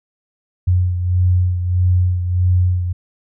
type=beating tone pair; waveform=sine; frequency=90 / 91.6 Hz; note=F#2 / F#2; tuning=-47 / -17 cents; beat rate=1.6 Hz; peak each=-13 / -21 dBFS; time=0.67-2.93 s; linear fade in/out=10 ms; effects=none